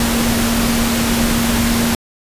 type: tone in noise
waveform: sine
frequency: 233.1 Hz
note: A#3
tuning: in tune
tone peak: -16 dBFS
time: 0-1.95 s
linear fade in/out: 2 ms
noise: pink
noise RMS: -18 dBFS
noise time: 0-1.95 s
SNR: -1 dB
effects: resampled to 32000 Hz